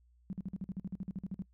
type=tone bursts; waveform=sine; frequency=189.1 Hz; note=F#3; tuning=38 cents sharp; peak=-35 dBFS; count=15; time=0.3-1.421 s; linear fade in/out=0 ms; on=29 ms; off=49 ms; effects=noise-tail reverb RT60 0.1 s tail -23 dB re dry + added 60 Hz sine -63 dBFS peak until 1.53 s